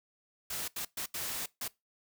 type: noise bursts at uneven times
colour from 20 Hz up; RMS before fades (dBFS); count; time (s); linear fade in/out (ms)
white; -37; 5; 0.5-0.68 / 0.76-0.85 / 0.97-1.06 / 1.14-1.46 / 1.61-1.68; 5
effects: noise-tail reverb RT60 0.2 s tail -21 dB re dry